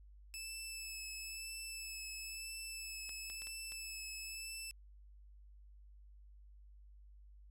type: tone with vibrato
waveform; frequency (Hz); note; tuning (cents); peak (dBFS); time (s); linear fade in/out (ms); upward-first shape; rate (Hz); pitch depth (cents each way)
15% pulse; 2621; E7; -11; -37; 0.34-4.71; 0; sine; 1; 19
type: clicks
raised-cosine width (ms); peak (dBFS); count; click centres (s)
0.2; -36; 5; 3.093 / 3.3 / 3.42 / 3.471 / 3.721
effects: added 50 Hz sine -56 dBFS peak until 7.5 s